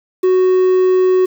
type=tone with quantisation; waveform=triangle; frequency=370 Hz; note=F#4; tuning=in tune; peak=-7 dBFS; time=0.23-1.26 s; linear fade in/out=10 ms; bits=6; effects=none